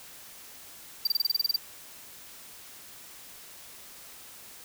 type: tone bursts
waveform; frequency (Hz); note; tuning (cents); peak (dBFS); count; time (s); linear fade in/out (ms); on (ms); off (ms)
square; 4690; D8; -3; -22; 11; 1.05-1.562; 5; 22; 27
effects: white hiss -48 dBFS RMS until 4.64 s